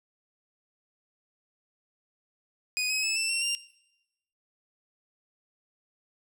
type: tone with pitch steps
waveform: 20% pulse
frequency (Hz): 2489 / 2546 / 2604 / 2663 / 2724 / 2786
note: D#7 / D#7 / E7 / E7 / F7 / F7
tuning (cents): 0 / +39 / -22 / +17 / -44 / -5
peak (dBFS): -21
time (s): 2.77-3.55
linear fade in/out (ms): 0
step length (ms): 130
effects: noise-tail reverb RT60 0.9 s tail -20 dB re dry